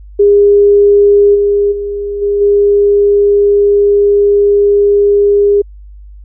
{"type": "tone with level steps", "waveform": "sine", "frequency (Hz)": 406.7, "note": "G#4", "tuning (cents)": -36, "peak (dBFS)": [-3, -7, -15, -9, -5], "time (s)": [0.19, 5.62], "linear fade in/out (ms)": 10, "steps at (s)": [1.34, 1.71, 2.21, 2.4], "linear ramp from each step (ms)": 20, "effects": ["added 50 Hz sine -30 dBFS peak until 6.24 s"]}